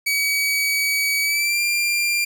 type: tone with pitch glide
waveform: sawtooth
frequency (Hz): 2271 to 2384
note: C#7 to D7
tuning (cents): +41 to +25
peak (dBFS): -15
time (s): 0.06-2.25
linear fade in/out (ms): 10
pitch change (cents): +84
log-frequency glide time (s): 1.22-1.61
effects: none